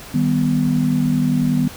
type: chord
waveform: sine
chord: Eb augmented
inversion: none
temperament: equal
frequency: 155.56 / 196 / 246.9 Hz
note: Eb3 / G3 / B3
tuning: 0 / 0 / 0 cents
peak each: -19 / -22 / -17 dBFS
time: 0.14-1.68 s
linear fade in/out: 5 ms
effects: pink hiss -37 dBFS RMS until 1.76 s